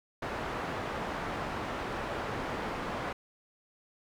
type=low-pass noise; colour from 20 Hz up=white; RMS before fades=-36 dBFS; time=0.22-3.13 s; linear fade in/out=5 ms; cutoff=1200 Hz; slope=12 dB/octave; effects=none